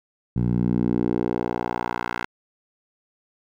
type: tone with band-pass filter sweep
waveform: 10% pulse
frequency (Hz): 60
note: B1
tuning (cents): -49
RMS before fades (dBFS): -24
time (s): 0.36-2.26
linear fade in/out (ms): 5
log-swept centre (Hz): 130 to 1600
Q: 1.4
effects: none